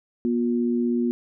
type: tone pair together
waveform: sine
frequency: 240.5 / 356.8 Hz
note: B3 / F4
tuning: -46 / +37 cents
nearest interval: perfect fifth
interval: 683 cents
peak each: -21 / -26 dBFS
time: 0.25-1.11 s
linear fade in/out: 0 ms
effects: none